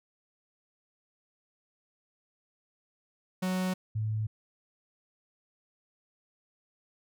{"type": "tone pair in turn", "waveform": ["45% pulse", "sine"], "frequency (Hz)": [185, 108.55], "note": ["F#3", "A2"], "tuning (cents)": [0, -23], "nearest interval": "major sixth", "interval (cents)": 923, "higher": "first", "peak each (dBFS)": -28, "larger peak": "neither", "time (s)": [[3.42, 3.74], [3.95, 4.27]], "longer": "neither", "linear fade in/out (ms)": 10, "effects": []}